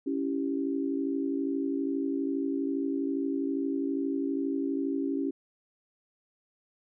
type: chord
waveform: sine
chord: C# diminished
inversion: none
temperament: equal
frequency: 277.2 / 329.6 / 392 Hz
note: C#4 / E4 / G4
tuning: 0 / 0 / 0 cents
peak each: -29 / -34 / -35 dBFS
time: 0.06-5.31 s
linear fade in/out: 10 ms
effects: none